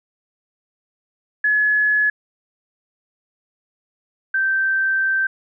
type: tone pair in turn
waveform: sine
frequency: 1700 / 1558.8 Hz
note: G#6 / G6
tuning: +40 / -10 cents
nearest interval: major second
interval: 150 cents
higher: first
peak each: -14 / -16 dBFS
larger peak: first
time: 1.44-2.1 / 4.34-5.27 s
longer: second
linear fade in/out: 5 ms
effects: none